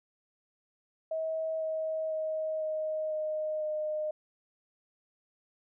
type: tone with pitch steps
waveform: sine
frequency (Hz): 640 / 634.5 / 629 / 623.6 / 618.2 / 612.9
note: D#5 / D#5 / D#5 / D#5 / D#5 / D#5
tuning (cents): +49 / +34 / +19 / +4 / -11 / -26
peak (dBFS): -30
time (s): 1.11-4.11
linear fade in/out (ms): 5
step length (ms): 500
effects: none